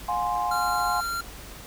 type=chord; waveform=sine; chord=F minor; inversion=none; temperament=equal with one note detuned; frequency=714 / 830.6 / 1046.5 Hz; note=F5 / Ab5 / C6; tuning=+38 / 0 / 0 cents; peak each=-28 dBFS; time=0.08-1.01 s; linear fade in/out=10 ms
type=tone; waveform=square; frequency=1380 Hz; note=F6; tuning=21 cents flat; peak=-28 dBFS; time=0.51-1.21 s; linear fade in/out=5 ms
effects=added 50 Hz sine -45 dBFS peak until 1.66 s + pink hiss -43 dBFS RMS until 1.66 s